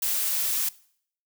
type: noise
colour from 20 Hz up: blue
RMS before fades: -26 dBFS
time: 0.02-0.69 s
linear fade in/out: 5 ms
effects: noise-tail reverb RT60 0.6 s tail -21 dB re dry